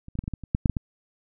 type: clicks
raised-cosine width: 5 ms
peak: -28 / -25 / -14 / -28 / -16 / -18 / -25 / -9 / -6 / -10 / -13 dBFS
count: 11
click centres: 0.084 / 0.154 / 0.19 / 0.239 / 0.279 / 0.337 / 0.437 / 0.549 / 0.658 / 0.697 / 0.768 s
effects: none